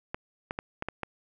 clicks, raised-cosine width 0.5 ms, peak -17 dBFS, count 6, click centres 0.145 / 0.509 / 0.589 / 0.824 / 0.886 / 1.033 s, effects none

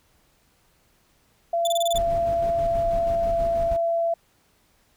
sine tone with pitch glide, 679 to 672 Hz, F5 to E5, -49 to +33 cents, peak -20 dBFS, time 1.53-4.14 s, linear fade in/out 5 ms, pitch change -18 cents, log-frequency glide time 1.94-4.03 s
sawtooth tone bursts, 3498 Hz, A7, 11 cents flat, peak -22 dBFS, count 7, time 1.65-1.979 s, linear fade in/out 2 ms, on 23 ms, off 28 ms
brown noise with tremolo, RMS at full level -31 dBFS, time 1.94-3.77 s, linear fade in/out 10 ms, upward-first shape square, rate 6.2 Hz, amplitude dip 35%
effects pink hiss -63 dBFS RMS until 4.96 s

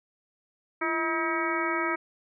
harmonic tone with a mistuned harmonic, 319.9 Hz, D#4, 48 cents sharp, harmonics 1 / 2 / 3 / 4 / 5 / 6 / 7, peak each -31 / -36 / -34 / -31 / -35 / -35 / -33 dBFS, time 0.81-1.96 s, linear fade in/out 10 ms, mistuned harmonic 1, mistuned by +98 cents, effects none

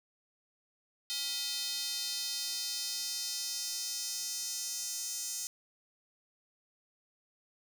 square tone with high-pass filter sweep, 281.3 Hz, C#4, 26 cents sharp, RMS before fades -37 dBFS, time 1.1-5.47 s, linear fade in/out 0 ms, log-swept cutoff 4000 to 6400 Hz, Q 2.5, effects none

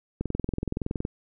click train, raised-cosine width 3 ms, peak -15 dBFS, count 19, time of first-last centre 0.21-1.051 s, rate 21.4 Hz, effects none

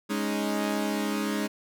sawtooth chord, Ab suspended fourth, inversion none, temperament equal, 207.7 / 277.2 / 311.1 Hz, Ab3 / Db4 / Eb4, 0 / 0 / 0 cents, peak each -25 / -29 / -28 dBFS, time 0.09-1.48 s, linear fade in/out 20 ms, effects none

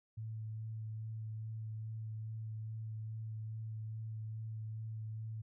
sine tone with vibrato, 110 Hz, A2, in tune, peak -40 dBFS, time 0.17-5.42 s, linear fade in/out 10 ms, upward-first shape sine, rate 2.4 Hz, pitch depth 12 cents each way, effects none

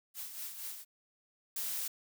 blue noise with tremolo, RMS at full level -41 dBFS, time 0.14-0.85 s, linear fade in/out 50 ms, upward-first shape sine, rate 4.3 Hz, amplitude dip 55%
blue noise, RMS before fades -37 dBFS, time 1.56-1.88 s, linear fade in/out 5 ms
effects none

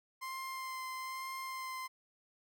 30% pulse tone with vibrato, 1046.5 Hz, C6, in tune, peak -37 dBFS, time 0.21-1.88 s, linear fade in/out 20 ms, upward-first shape sine, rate 1.1 Hz, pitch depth 15 cents each way, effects none

